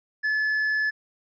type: tone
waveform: triangle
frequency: 1725 Hz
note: A6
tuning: 35 cents flat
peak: -20 dBFS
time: 0.23-0.91 s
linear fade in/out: 20 ms
effects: resampled to 16000 Hz